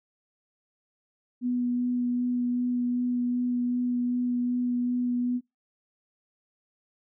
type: tone with vibrato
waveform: sine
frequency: 245.5 Hz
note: B3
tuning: 10 cents flat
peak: -24 dBFS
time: 1.41-5.41 s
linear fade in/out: 50 ms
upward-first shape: sine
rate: 2.6 Hz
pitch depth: 10 cents each way
effects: noise-tail reverb RT60 0.2 s tail -21 dB re dry